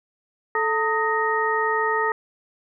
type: tone cluster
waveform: sine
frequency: 437.9 / 906 / 1256 / 1865 Hz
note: A4 / A#5 / D#6 / A#6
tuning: -8 / -50 / +16 / 0 cents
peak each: -25 dBFS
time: 0.55-2.12 s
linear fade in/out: 2 ms
effects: none